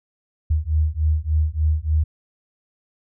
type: beating tone pair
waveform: sine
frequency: 75.9 / 79.3 Hz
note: D#2 / D#2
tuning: -42 / +33 cents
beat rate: 3.4 Hz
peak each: -20 dBFS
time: 0.5-2.04 s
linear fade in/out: 10 ms
effects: none